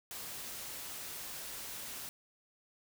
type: noise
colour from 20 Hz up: white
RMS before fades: -44 dBFS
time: 0.11-2.09 s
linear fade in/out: 0 ms
effects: none